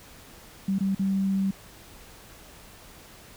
sine tone with dropouts, 193.9 Hz, G3, 19 cents flat, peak -22 dBFS, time 0.68-1.51 s, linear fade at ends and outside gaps 5 ms, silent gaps 0.786-0.806 / 0.949-0.993 s, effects pink hiss -49 dBFS RMS until 3.36 s

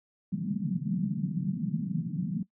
white band-pass noise, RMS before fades -31 dBFS, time 0.32-2.43 s, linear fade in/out 5 ms, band 150 to 210 Hz, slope 48 dB/octave, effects noise-tail reverb RT60 0.1 s tail -20 dB re dry

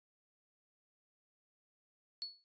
sine tone with exponential decay, 4403 Hz, C#8, 13 cents flat, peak -36 dBFS, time 2.22-2.44 s, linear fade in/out 0 ms, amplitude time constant 46 ms, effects noise-tail reverb RT60 0.1 s tail -24 dB re dry + resampled to 16000 Hz

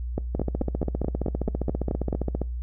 two click trains, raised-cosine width 2 ms, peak -12 / -13 dBFS, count 10 / 32, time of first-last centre 0.18-2.128 / 0.35-2.417 s, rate 4.62 / 15 Hz, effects noise-tail reverb RT60 0.3 s tail -24 dB re dry + added 60 Hz sine -28 dBFS peak until 2.62 s

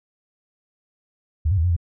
sine tone with pitch steps, 77.7 / 98.1 / 80.2 / 89.4 / 84.6 Hz, D#2 / G2 / E2 / F2 / E2, -2 / +2 / -47 / +41 / +45 cents, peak -16 dBFS, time 1.45-1.765 s, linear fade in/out 10 ms, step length 63 ms, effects none

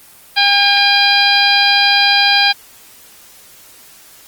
harmonic tone, 806 Hz, G5, 48 cents sharp, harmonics 1 / 2 / 3 / 4 / 5 / 6, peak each -16 / -16 / -16 / -16 / -16 / -16 dBFS, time 0.36-2.53 s, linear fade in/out 20 ms, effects white hiss -42 dBFS RMS until 4.27 s + Opus 24 kbps

